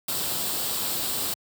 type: noise with comb filter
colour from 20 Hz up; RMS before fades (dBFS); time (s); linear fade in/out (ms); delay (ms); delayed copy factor
white; -28; 0.08-1.34; 5; 0.24; +0.5
effects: high-pass 80 Hz 12 dB/octave